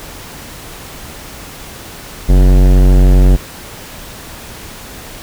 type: tone with hard clipping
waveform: sine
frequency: 46.25 Hz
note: F#1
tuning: in tune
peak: -6 dBFS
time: 2.28-3.37 s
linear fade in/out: 20 ms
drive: 18 dB
effects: pink hiss -31 dBFS RMS until 5.22 s